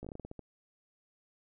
slowing click train, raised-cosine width 2 ms, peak -30 dBFS, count 10, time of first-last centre 0.03-0.393 s, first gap 16 ms, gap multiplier 1.22, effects none

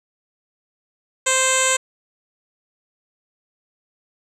10% pulse tone with low-pass filter, 522 Hz, C5, 4 cents flat, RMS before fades -18 dBFS, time 1.26-1.77 s, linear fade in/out 10 ms, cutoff 7600 Hz, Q 4.9, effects none

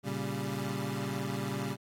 25% pulse chord, G diminished, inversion first, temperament equal, 116.54 / 138.59 / 196 Hz, Bb2 / Db3 / G3, 0 / 0 / 0 cents, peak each -35 / -33 / -33 dBFS, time 0.03-1.77 s, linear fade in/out 50 ms, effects AAC 48 kbps

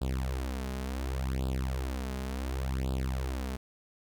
sawtooth tone with flanger, 65.41 Hz, C2, in tune, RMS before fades -33 dBFS, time 0.01-3.57 s, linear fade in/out 10 ms, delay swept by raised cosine 0.24 to 4.84 ms, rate 0.69 Hz, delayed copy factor +0.9, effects none

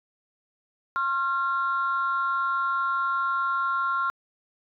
sine tone pair together, 1073 / 1381.2 Hz, C6 / F6, +43 / -20 cents, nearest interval major third, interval 437 cents, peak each -26 / -24 dBFS, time 0.96-4.1 s, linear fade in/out 0 ms, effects tanh soft clip ceiling -17 dBFS

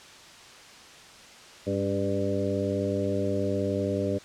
harmonic tone with a mistuned harmonic, 99.1 Hz, G2, 19 cents sharp, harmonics 1 / 2 / 3 / 4 / 5 / 6, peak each -32 / -32 / -32 / -32 / -32 / -32 dBFS, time 1.66-4.19 s, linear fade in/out 20 ms, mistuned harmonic 3, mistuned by -51 cents, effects white hiss -48 dBFS RMS until 4.24 s + low-pass 6000 Hz 12 dB/octave

